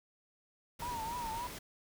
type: noise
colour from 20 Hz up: pink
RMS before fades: -45 dBFS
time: 0.79-1.59 s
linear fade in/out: 10 ms
type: tone with vibrato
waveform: sine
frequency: 931 Hz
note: A#5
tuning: 2 cents flat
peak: -37 dBFS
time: 0.82-1.47 s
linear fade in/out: 2 ms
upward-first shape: triangle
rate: 3.6 Hz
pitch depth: 110 cents each way
effects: none